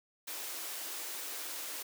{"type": "high-pass noise", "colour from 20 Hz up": "white", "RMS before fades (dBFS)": -41, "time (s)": [0.27, 1.83], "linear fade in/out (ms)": 10, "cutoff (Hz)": 280, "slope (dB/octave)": 48, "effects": []}